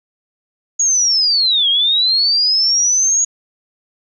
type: linear two-way sweep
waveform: sine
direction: down then up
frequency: 6730 to 3200 to 6730 Hz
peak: -11 dBFS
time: 0.79-3.25 s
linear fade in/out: 10 ms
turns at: 1.69 s
effects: none